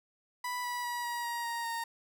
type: tone with pitch steps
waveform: 30% pulse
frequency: 987.8 / 977 / 966.4 / 955.8 / 945.4 / 935.1 / 924.8 Hz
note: B5 / B5 / B5 / A#5 / A#5 / A#5 / A#5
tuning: 0 / -19 / -38 / +43 / +24 / +5 / -14 cents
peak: -31 dBFS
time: 0.44-1.84 s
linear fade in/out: 5 ms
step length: 200 ms
effects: none